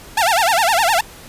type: tone with vibrato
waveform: sawtooth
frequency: 784 Hz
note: G5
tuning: in tune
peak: -9 dBFS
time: 0.17-1.01 s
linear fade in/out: 5 ms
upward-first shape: sine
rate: 9.8 Hz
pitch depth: 290 cents each way
effects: pink hiss -39 dBFS RMS until 1.28 s + resampled to 32000 Hz